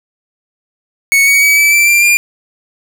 45% pulse tone with pitch steps, 2217 / 2247 / 2277 / 2307 / 2338 / 2369 / 2401 Hz, C#7 / C#7 / C#7 / D7 / D7 / D7 / D7, 0 / +23 / +46 / -31 / -8 / +14 / +38 cents, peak -6 dBFS, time 1.12-2.17 s, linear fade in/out 0 ms, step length 150 ms, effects none

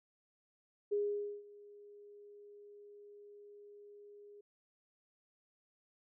sine tone with ADSR envelope, 410.9 Hz, G#4, 18 cents flat, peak -30 dBFS, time 0.91-4.41 s, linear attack 17 ms, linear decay 500 ms, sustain -23 dB, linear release 6 ms, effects none

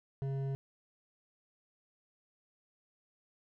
sine tone with hard clipping, 136.2 Hz, C#3, 30 cents flat, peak -35 dBFS, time 0.22-0.55 s, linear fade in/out 0 ms, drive 9 dB, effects none

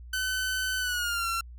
sawtooth tone with pitch glide, 1517 to 1359.3 Hz, F#6 to F6, +43 to -47 cents, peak -24 dBFS, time 0.13-1.41 s, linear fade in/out 5 ms, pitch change -190 cents, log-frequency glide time 0.78-1.28 s, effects added 60 Hz sine -42 dBFS peak until 1.58 s

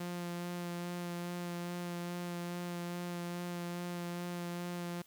sawtooth tone with vibrato, 174.7 Hz, F3, 1 cent sharp, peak -34 dBFS, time 0-5.02 s, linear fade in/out 5 ms, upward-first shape sine, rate 2.4 Hz, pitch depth 13 cents each way, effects white hiss -64 dBFS RMS until 5.06 s

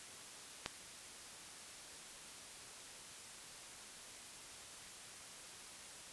click, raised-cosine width 0.2 ms, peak -20 dBFS, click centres 0.661 s, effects white hiss -53 dBFS RMS until 6.12 s + resampled to 24000 Hz

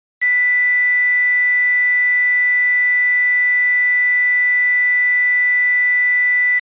sine tone with quantisation, 1981 Hz, B6, 5 cents sharp, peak -12 dBFS, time 0.21-6.6 s, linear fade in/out 20 ms, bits 4, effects resampled to 8000 Hz

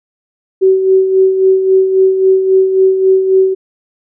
sine tone with tremolo, 380 Hz, F#4, 46 cents sharp, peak -4 dBFS, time 0.61-3.55 s, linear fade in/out 20 ms, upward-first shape sine, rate 3.7 Hz, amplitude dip 55%, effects none

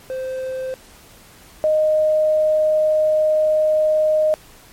triangle / sine tone pair in turn, 520 / 618.4 Hz, C5 / D#5, -11 / -11 cents, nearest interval minor third, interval 300 cents, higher second, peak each -21 / -13 dBFS, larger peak second, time 0.1-0.74 / 1.64-4.34 s, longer second, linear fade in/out 0 ms, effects pink hiss -46 dBFS RMS until 4.72 s + MP3 64 kbps

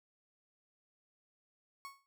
35% pulse tone with exponential decay, 1104 Hz, C#6, 7 cents flat, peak -40 dBFS, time 1.85-2.06 s, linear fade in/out 0 ms, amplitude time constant 45 ms, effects none

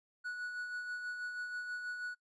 triangle tone with tremolo, 1470 Hz, F#6, 12 cents flat, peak -35 dBFS, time 0.24-2.15 s, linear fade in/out 20 ms, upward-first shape sine, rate 6.2 Hz, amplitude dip 40%, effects noise-tail reverb RT60 0.1 s tail -22 dB re dry + resampled to 24000 Hz

